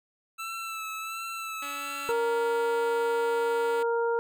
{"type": "tone with vibrato", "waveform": "25% pulse", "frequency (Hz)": 1323, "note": "E6", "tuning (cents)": 6, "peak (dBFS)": -30, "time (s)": [0.38, 2.13], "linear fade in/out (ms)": 20, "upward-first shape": "sine", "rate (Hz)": 1.4, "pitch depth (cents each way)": 29}
{"type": "tone", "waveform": "5% pulse", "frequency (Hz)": 284.1, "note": "C#4", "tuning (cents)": 43, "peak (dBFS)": -28, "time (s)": [1.62, 3.83], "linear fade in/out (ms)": 5}
{"type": "harmonic tone", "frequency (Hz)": 466.2, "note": "A#4", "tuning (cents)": 0, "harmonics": [1, 2, 3], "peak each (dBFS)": [-25, -31, -35], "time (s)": [2.09, 4.19], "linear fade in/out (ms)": 0}
{"effects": []}